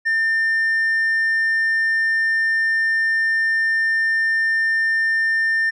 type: tone with hard clipping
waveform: triangle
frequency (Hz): 1800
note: A6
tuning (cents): +39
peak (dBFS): -15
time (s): 0.05-5.71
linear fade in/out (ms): 20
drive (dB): 1
effects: none